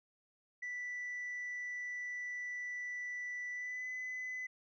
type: tone with pitch glide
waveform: sine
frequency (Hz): 1972 to 2012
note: B6 to B6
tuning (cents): -3 to +32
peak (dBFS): -37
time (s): 0.62-4.47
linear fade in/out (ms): 10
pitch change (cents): +35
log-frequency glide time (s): 3.52-3.87
effects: tanh soft clip ceiling -37 dBFS